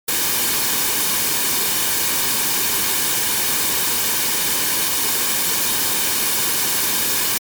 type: noise with comb filter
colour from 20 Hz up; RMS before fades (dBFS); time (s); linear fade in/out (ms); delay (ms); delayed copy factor
white; -19; 0.08-7.38; 5; 1.5; -0.5
effects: MP3 96 kbps